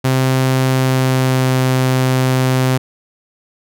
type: tone with pitch glide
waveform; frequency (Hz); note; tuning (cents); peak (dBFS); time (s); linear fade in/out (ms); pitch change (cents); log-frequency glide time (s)
sawtooth; 130.81 to 129.53; C3 to C3; 0 to -17; -8; 0.04-2.78; 10; -17; 0.7-1.59
effects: none